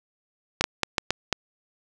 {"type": "clicks", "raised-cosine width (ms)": 0.2, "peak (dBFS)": -4, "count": 6, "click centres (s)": [0.61, 0.641, 0.833, 0.982, 1.106, 1.327], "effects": []}